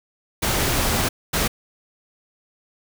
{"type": "noise bursts at uneven times", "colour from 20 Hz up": "pink", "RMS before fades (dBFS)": -21, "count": 2, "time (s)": [[0.42, 1.09], [1.33, 1.48]], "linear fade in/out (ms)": 10, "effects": []}